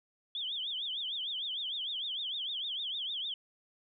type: tone with vibrato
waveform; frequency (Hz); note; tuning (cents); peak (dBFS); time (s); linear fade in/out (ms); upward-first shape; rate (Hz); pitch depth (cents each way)
sine; 3320; G#7; -1; -34; 0.35-3.34; 2; triangle; 6.6; 220
effects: none